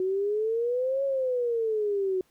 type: exponential two-way sweep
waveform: sine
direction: up then down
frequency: 367.7 to 554.4 to 367.7 Hz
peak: -24 dBFS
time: 0-2.21 s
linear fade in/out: 2 ms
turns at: 1.04 s
effects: pink hiss -67 dBFS RMS until 2.3 s